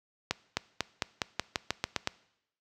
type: accelerating click train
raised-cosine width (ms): 0.2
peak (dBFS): -10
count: 11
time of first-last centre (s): 0.31-2.074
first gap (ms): 260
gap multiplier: 0.91
effects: noise-tail reverb RT60 0.8 s tail -21 dB re dry + high-pass 60 Hz 12 dB/octave